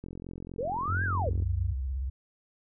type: click train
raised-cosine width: 3 ms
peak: -28 dBFS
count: 62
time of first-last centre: 0.04-1.423 s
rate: 44.1 Hz
type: linear two-way sweep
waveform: sine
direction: up then down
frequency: 413.2 to 1661.2 to 413.2 Hz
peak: -29 dBFS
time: 0.58-1.3 s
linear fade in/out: 10 ms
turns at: 1.04 s
type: tone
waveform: sine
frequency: 92.6 Hz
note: F#2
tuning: 2 cents sharp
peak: -28 dBFS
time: 0.88-1.73 s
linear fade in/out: 10 ms
type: tone with vibrato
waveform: sine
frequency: 65.9 Hz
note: C2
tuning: 13 cents sharp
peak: -29 dBFS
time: 1.25-2.1 s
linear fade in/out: 10 ms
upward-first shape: sine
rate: 17 Hz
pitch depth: 150 cents each way
effects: none